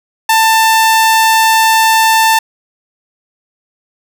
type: tone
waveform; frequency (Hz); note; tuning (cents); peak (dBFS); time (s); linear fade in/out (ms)
sawtooth; 890; A5; +20; -3; 0.29-2.39; 5
effects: none